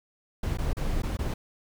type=noise with dropouts; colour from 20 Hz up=brown; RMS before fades=-28 dBFS; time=0.43-1.34 s; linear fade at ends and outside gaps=5 ms; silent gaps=0.573-0.585 / 0.732-0.768 / 1.021-1.032 / 1.171-1.189 s; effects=none